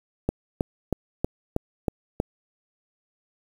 click train, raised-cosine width 2 ms, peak -9 dBFS, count 7, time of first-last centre 0.29-2.201 s, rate 3.14 Hz, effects 7-bit

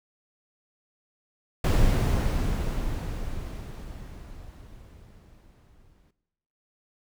brown noise with exponential decay, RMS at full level -19 dBFS, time 1.64-6.11 s, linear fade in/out 5 ms, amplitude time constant 970 ms, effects noise-tail reverb RT60 1.0 s tail -17 dB re dry

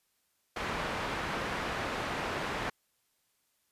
white low-pass noise, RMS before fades -35 dBFS, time 0.56-2.7 s, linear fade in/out 5 ms, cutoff 1700 Hz, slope 12 dB/octave, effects white hiss -75 dBFS RMS until 3.71 s + resampled to 32000 Hz

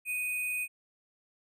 sine tone with sample-and-hold, 2489 Hz, D#7, in tune, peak -30 dBFS, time 0.05-0.68 s, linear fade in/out 50 ms, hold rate 11025 Hz, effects resampled to 32000 Hz

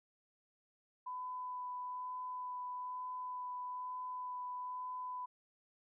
sine tone with vibrato, 1000 Hz, B5, 21 cents sharp, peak -40 dBFS, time 1.06-5.26 s, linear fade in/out 10 ms, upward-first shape sine, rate 1.1 Hz, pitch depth 9 cents each way, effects none

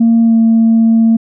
sine tone with pitch glide, 229.5 to 226.3 Hz, A#3 to A3, -27 to +49 cents, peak -4 dBFS, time 0-1.17 s, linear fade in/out 10 ms, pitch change -24 cents, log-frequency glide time 0.23-0.36 s, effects tanh soft clip ceiling -3 dBFS

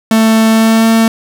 45% pulse tone with pitch glide, 222.1 to 224.9 Hz, A3 to A3, +16 to +38 cents, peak -6 dBFS, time 0.11-1.08 s, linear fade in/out 2 ms, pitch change +22 cents, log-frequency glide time 0.49-0.87 s, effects none

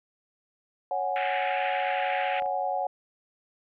sine chord, C# suspended fourth, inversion none, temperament equal, 554.4 / 740 / 830.6 Hz, C#5 / F#5 / G#5, 0 / 0 / 0 cents, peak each -32 / -28 / -32 dBFS, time 0.91-2.87 s, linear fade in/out 2 ms
pink band-pass noise, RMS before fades -34 dBFS, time 1.16-2.4 s, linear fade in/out 0 ms, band 1500 to 2800 Hz, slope 48 dB/octave
clicks, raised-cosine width 0.5 ms, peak -28 / -34 dBFS, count 2, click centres 2.422 / 2.46 s
effects none

